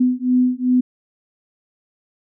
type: beating tone pair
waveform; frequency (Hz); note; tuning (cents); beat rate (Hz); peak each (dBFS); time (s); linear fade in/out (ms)
sine; 250 / 252.6; B3 / B3; +21 / +39; 2.6; -17; 0-0.81; 10
effects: none